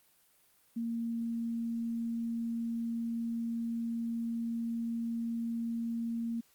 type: tone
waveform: sine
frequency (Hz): 231.3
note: A#3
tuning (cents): -13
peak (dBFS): -32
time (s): 0.76-6.41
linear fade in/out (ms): 10
effects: white hiss -67 dBFS RMS until 6.54 s + Opus 32 kbps